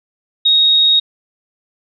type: tone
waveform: sine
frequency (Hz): 3755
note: A#7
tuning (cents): +12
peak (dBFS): -8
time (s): 0.45-1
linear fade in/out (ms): 10
effects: none